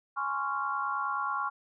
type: chord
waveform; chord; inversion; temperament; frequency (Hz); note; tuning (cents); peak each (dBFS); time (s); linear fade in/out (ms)
sine; Db major seventh; second; just; 831.5 / 1039.4 / 1108.7 / 1385.9; Ab5 / C6 / Db6 / F6; +2 / -12 / 0 / -14; -37 / -38 / -32 / -34; 0.16-1.5; 20
effects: none